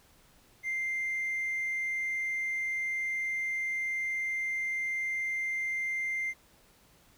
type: tone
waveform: triangle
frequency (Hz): 2093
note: C7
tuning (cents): 0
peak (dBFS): -27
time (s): 0.63-6.34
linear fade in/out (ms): 50
effects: tanh soft clip ceiling -26 dBFS + pink hiss -62 dBFS RMS until 7.17 s